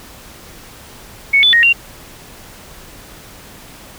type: tone with pitch steps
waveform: sine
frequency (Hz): 2216 / 3481 / 1869 / 2764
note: C#7 / A7 / A#6 / F7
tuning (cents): -1 / -19 / +4 / -19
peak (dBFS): -7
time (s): 1.33-1.73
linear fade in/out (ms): 10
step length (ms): 100
effects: pink hiss -38 dBFS RMS until 3.98 s